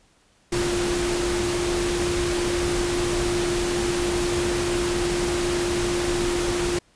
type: tone in noise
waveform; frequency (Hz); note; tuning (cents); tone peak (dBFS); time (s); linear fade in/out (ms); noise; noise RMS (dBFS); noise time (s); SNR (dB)
sine; 350.7; F4; +7; -23; 0.52-6.79; 5; pink; -27; 0.52-6.79; +1
effects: pink hiss -60 dBFS RMS until 6.95 s + resampled to 22050 Hz